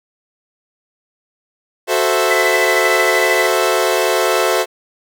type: chord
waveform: sawtooth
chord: F# half-diminished seventh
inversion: none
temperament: equal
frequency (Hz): 370 / 440 / 523.3 / 659.3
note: F#4 / A4 / C5 / E5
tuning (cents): 0 / 0 / 0 / 0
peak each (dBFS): -15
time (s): 1.87-4.66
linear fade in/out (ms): 50
type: tone with tremolo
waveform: sine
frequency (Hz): 2000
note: B6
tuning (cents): +21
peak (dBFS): -14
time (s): 2.3-3.47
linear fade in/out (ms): 10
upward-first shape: sine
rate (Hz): 13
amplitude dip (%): 55
effects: none